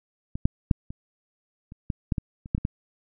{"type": "clicks", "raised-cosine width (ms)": 5, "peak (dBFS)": [-19, -6, -6, -23, -29, -14, -10, -14, -27, -10, -20, -13], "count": 12, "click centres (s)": [0.355, 0.455, 0.712, 0.905, 1.721, 1.902, 2.122, 2.182, 2.459, 2.549, 2.58, 2.651], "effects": []}